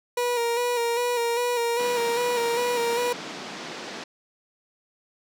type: tone with vibrato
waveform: 30% pulse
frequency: 477.7 Hz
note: A#4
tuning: 42 cents sharp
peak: -20 dBFS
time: 0.17-3.13 s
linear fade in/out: 5 ms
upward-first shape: square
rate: 2.5 Hz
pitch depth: 32 cents each way
type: band-pass noise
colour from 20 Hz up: pink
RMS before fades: -37 dBFS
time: 1.79-4.04 s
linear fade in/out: 5 ms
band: 200 to 6000 Hz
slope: 24 dB/octave
effects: none